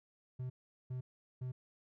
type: tone bursts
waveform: triangle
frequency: 127.1 Hz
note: C3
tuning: 50 cents flat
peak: -36 dBFS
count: 3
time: 0.39-1.52 s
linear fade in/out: 10 ms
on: 110 ms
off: 400 ms
effects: none